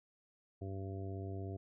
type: harmonic tone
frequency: 96.7 Hz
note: G2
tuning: 23 cents flat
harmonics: 1 / 2 / 3 / 4 / 5 / 6 / 7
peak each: -41 / -52 / -49 / -48 / -56 / -60 / -52 dBFS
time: 0.61-1.57 s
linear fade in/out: 10 ms
effects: none